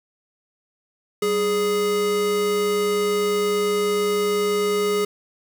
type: tone pair together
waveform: square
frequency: 193.23 / 415.4 Hz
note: G3 / G#4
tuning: -25 / 0 cents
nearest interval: octave + minor second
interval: 1325 cents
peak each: -31 / -20 dBFS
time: 1.22-5.05 s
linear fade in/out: 5 ms
effects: 8-bit